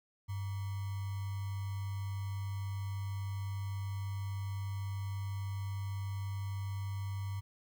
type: tone with sample-and-hold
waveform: sine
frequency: 98.2 Hz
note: G2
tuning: 4 cents sharp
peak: -35 dBFS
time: 0.28-7.41 s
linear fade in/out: 20 ms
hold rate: 1050 Hz
effects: none